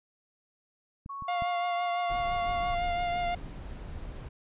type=clicks; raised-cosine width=5 ms; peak=-29 / -32 / -27 dBFS; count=3; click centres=1.061 / 1.223 / 1.422 s
type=tone with pitch glide; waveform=sine; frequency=1108.7 to 1116.4 Hz; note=C#6 to C#6; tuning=0 to +12 cents; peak=-36 dBFS; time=1.09-2.75 s; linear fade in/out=10 ms; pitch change=+12 cents; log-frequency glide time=1.51-1.86 s
type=tone with vibrato; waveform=45% pulse; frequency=702 Hz; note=F5; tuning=9 cents sharp; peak=-28 dBFS; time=1.28-3.35 s; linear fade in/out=5 ms; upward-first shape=triangle; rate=5.9 Hz; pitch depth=22 cents each way
type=noise; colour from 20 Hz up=brown; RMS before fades=-39 dBFS; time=2.09-4.29 s; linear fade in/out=10 ms
effects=resampled to 8000 Hz